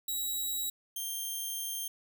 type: tone pair in turn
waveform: 5% pulse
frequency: 3871 / 3176 Hz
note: B7 / G7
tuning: -35 / +22 cents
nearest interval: minor third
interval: 343 cents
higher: first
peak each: -24 / -26 dBFS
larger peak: first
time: 0.08-0.7 / 0.96-1.88 s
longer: second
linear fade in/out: 5 ms
effects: none